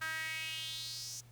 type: tone with high-pass filter sweep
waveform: sawtooth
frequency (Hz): 318.3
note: D#4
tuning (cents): +39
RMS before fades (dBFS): -41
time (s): 0.01-1.21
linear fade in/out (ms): 10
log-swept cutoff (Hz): 1500 to 6300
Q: 4.3
effects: added 119 Hz sine -56 dBFS peak until 1.31 s + pink hiss -65 dBFS RMS until 1.31 s